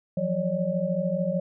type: tone cluster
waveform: sine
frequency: 169.5 / 182.9 / 554 / 599 Hz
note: E3 / F#3 / C#5 / D5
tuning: +49 / -20 / -1 / +34 cents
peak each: -30 / -28 / -28 / -32 dBFS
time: 0.17-1.4 s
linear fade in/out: 5 ms
effects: none